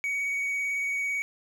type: tone with vibrato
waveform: triangle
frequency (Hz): 2248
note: C#7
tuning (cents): +24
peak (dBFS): -25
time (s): 0.04-1.22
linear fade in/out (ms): 0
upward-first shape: square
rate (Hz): 18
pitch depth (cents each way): 13
effects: none